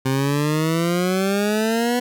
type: exponential sweep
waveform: 20% pulse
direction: up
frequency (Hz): 130.81 to 247.5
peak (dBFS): -13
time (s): 0.05-2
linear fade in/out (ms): 10
effects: none